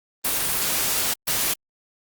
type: noise bursts at uneven times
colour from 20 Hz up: white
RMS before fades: -23 dBFS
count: 2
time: 0.24-1.14 / 1.27-1.54 s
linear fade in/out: 10 ms
effects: Opus 24 kbps